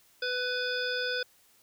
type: harmonic tone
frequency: 497.9 Hz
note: B4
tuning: 14 cents sharp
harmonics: 1 / 3 / 5 / 7 / 9 / 10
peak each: -34 / -32 / -42 / -38 / -44 / -37 dBFS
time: 0.22-1.23 s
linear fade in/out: 5 ms
effects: white hiss -63 dBFS RMS until 1.62 s